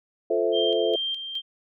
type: chord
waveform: sine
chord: F major seventh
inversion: none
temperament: equal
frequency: 349.2 / 440 / 523.3 / 659.3 Hz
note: F4 / A4 / C5 / E5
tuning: 0 / 0 / 0 / 0 cents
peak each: -27 / -24 / -27 / -27 dBFS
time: 0.3-0.96 s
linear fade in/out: 5 ms
type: tone with tremolo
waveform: sine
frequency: 3170 Hz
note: G7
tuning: 19 cents sharp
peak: -25 dBFS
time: 0.52-1.42 s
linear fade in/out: 50 ms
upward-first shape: square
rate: 2.4 Hz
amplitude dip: 55%
effects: none